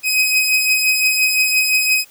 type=beating tone pair; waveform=sawtooth; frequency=2519 / 2524.8 Hz; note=D#7 / D#7; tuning=+21 / +25 cents; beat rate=5.8 Hz; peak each=-17 / -11 dBFS; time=0.03-2.05 s; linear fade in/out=50 ms; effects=white hiss -48 dBFS RMS until 2.1 s